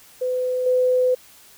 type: tone with level steps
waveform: sine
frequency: 505 Hz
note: B4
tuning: 39 cents sharp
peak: -20 / -15 dBFS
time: 0.21-1.15 s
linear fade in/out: 10 ms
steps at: 0.66 s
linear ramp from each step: 5 ms
effects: white hiss -49 dBFS RMS until 1.57 s